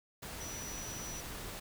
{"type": "tone in noise", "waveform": "sine", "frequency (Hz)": 5890, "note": "F#8", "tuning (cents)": -9, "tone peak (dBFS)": -44, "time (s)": [0.4, 1.21], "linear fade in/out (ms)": 10, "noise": "pink", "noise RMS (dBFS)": -44, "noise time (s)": [0.22, 1.6], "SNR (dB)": -3, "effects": []}